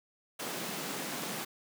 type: high-pass noise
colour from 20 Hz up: pink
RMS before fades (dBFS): -38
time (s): 0.39-1.45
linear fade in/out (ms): 10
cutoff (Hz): 150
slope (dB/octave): 48
effects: none